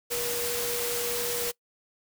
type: tone in noise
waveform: sine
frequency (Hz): 479.5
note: A#4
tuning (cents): +49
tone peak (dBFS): -32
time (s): 0.1-1.52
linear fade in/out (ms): 20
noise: white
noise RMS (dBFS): -31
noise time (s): 0.1-1.52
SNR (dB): -4
effects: noise-tail reverb RT60 0.1 s tail -22 dB re dry